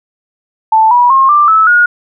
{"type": "tone with pitch steps", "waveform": "sine", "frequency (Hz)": [881, 971.9, 1072.2, 1182.8, 1304.8, 1439.5], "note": ["A5", "B5", "C6", "D6", "E6", "F#6"], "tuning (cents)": [2, -28, 42, 12, -18, -48], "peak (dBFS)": -4, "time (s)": [0.72, 1.86], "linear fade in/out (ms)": 5, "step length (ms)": 190, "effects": []}